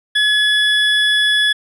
triangle tone pair together, 1700 / 3407 Hz, G#6 / G#7, +40 / +44 cents, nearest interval octave, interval 1204 cents, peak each -13 dBFS, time 0.15-1.53 s, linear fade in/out 10 ms, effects resampled to 32000 Hz

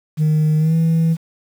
sine tone with pitch glide, 154.3 to 163.48 Hz, D#3 to E3, -14 to -14 cents, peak -10 dBFS, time 0.17-1.17 s, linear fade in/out 50 ms, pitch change +100 cents, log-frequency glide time 0.58-0.75 s, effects tanh soft clip ceiling -11 dBFS + 7-bit

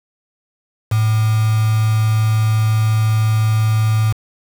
sine tone with quantisation, 109.3 Hz, A2, 11 cents flat, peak -12 dBFS, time 0.91-4.13 s, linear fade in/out 10 ms, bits 4, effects none

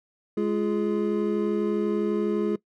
triangle tone cluster, 208.5 / 346.1 / 418.2 Hz, G#3 / F4 / G#4, +7 / -16 / +12 cents, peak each -25 dBFS, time 0.37-2.56 s, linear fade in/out 5 ms, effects noise-tail reverb RT60 0.1 s tail -20 dB re dry

